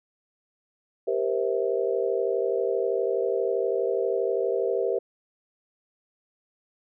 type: chord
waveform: sine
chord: C dominant seventh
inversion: second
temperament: just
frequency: 392.4 / 470.9 / 523.3 / 654.1 Hz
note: G4 / Bb4 / C5 / E5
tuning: +2 / +18 / 0 / -14 cents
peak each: -27 / -27 / -29 / -32 dBFS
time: 1.07-4.99 s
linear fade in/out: 10 ms
effects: none